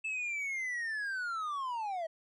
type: linear sweep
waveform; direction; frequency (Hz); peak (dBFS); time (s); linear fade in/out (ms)
triangle; down; 2637 to 630; -32; 0.04-2.07; 10
effects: resampled to 24000 Hz